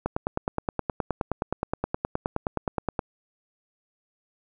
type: click train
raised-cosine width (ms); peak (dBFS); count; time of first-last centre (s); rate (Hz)
1; -11; 29; 0.06-2.992; 9.55
effects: none